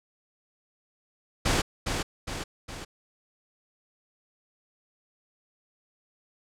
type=noise with echo; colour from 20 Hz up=pink; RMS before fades=-24 dBFS; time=1.45-1.62 s; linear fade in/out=10 ms; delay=410 ms; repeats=3; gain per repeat=-5 dB; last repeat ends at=2.85 s; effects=low-pass 8000 Hz 12 dB/octave